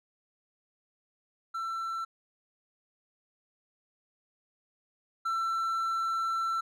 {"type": "tone pair in turn", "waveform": "triangle", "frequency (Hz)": [1341, 1341], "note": ["E6", "E6"], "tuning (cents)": [29, 29], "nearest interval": "unison", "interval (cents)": 0, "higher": "neither", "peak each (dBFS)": [-30, -26], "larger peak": "second", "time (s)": [[1.54, 2.05], [5.25, 6.61]], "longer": "second", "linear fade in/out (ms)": 10, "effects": []}